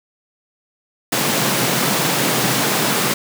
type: high-pass noise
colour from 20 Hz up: pink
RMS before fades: -18 dBFS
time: 1.12-3.14 s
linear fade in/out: 5 ms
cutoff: 120 Hz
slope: 96 dB/octave
effects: none